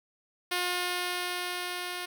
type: tone with level ramp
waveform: 5% pulse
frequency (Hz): 357.5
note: F4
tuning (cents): +41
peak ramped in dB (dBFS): -16 to -23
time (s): 0.51-2.06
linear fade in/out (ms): 10
effects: none